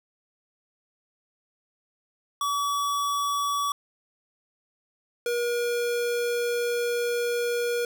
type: tone pair in turn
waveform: square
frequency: 1140 / 478.3 Hz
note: C#6 / A#4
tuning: +48 / +44 cents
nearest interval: octave + minor third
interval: 1504 cents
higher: first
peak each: -25 dBFS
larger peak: neither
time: 2.41-3.72 / 5.26-7.85 s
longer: second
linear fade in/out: 2 ms
effects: none